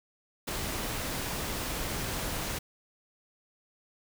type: noise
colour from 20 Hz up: pink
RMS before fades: -34 dBFS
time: 0.47-2.59 s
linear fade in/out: 10 ms
effects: none